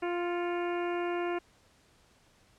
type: harmonic tone with a mistuned harmonic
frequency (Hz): 349.2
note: F4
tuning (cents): 0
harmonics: 1 / 2 / 3 / 4 / 5 / 6 / 7 / 8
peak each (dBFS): -31 / -37 / -41 / -43 / -45 / -47 / -48 / -49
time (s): 0.02-1.39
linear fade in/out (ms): 10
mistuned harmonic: 6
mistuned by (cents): +65
effects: pink hiss -64 dBFS RMS until 2.58 s + low-pass 9000 Hz 12 dB/octave